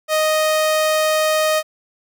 sawtooth tone, 622.3 Hz, D#5, in tune, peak -11 dBFS, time 0.08-1.63 s, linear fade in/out 50 ms, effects none

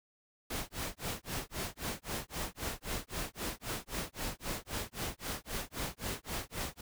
pink noise with tremolo, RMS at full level -36 dBFS, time 0.5-6.81 s, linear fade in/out 5 ms, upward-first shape sine, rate 3.8 Hz, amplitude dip 100%, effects none

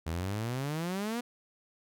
sawtooth exponential sweep, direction up, 77.78 to 246.9 Hz, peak -28 dBFS, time 0.06-1.21 s, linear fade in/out 10 ms, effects none

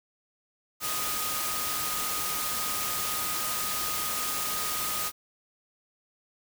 sine tone in noise, 1244.5 Hz, D#6, in tune, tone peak -36 dBFS, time 0.8-5.12 s, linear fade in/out 50 ms, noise white, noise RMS -31 dBFS, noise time 0.8-5.12 s, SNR -8 dB, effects none

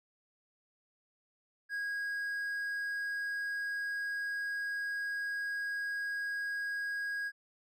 triangle tone, 1643 Hz, G#6, 19 cents flat, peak -32 dBFS, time 1.69-7.32 s, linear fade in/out 50 ms, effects none

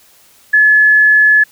sine tone, 1713 Hz, A6, 47 cents flat, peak -5 dBFS, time 0.53-1.44 s, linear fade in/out 10 ms, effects white hiss -47 dBFS RMS until 1.51 s

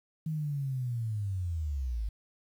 sine linear sweep, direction down, 160.1 to 50.3 Hz, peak -30 dBFS, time 0.26-2.09 s, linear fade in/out 5 ms, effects 10-bit

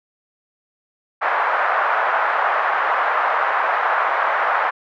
white band-pass noise, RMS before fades -19 dBFS, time 1.21-4.71 s, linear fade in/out 20 ms, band 650 to 1500 Hz, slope 24 dB/octave, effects none

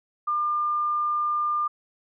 sine tone, 1200 Hz, D6, 37 cents sharp, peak -22 dBFS, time 0.27-1.68 s, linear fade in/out 10 ms, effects none

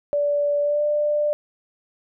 sine tone with pitch glide, 580 to 593.6 Hz, D5 to D5, -22 to +18 cents, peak -18 dBFS, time 0.13-1.33 s, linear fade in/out 0 ms, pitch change +40 cents, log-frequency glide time 0.61-0.83 s, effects none

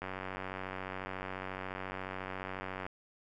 click train, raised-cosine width 0.5 ms, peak -24 dBFS, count 269, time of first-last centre 0.02-2.865 s, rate 94.2 Hz, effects none

